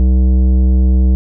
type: tone with tanh clipping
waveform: sine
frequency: 63.6 Hz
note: C2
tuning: 48 cents flat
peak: -9 dBFS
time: 0-1.15 s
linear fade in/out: 0 ms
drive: 12 dB
effects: none